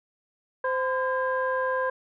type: tone cluster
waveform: sine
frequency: 519 / 1020 / 1611 Hz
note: C5 / C6 / G6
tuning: -14 / -44 / +47 cents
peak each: -26 / -28 / -30 dBFS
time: 0.64-1.9 s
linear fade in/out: 5 ms
effects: tanh soft clip ceiling -14 dBFS